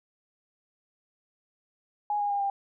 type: tone with pitch steps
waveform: sine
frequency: 830.6 / 818.7 / 807 / 795.4 Hz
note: G#5 / G#5 / G#5 / G5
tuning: 0 / -25 / -50 / +25 cents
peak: -25 dBFS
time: 2.1-2.5 s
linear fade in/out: 2 ms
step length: 100 ms
effects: none